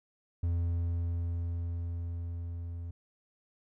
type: tone with level ramp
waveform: triangle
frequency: 85.4 Hz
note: F2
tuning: 38 cents flat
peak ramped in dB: -25 to -35 dBFS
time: 0.43-2.91 s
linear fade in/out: 5 ms
effects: none